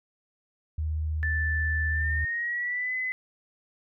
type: tone with vibrato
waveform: sine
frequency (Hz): 77.78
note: D#2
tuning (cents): 0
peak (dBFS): -26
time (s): 0.78-2.25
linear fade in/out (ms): 5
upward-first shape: triangle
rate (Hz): 16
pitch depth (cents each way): 11
type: tone with pitch glide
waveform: sine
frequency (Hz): 1760 to 2022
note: A6 to B6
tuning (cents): 0 to +40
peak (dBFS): -27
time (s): 1.23-3.12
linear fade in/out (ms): 0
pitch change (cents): +240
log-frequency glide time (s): 1.89-2.95
effects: none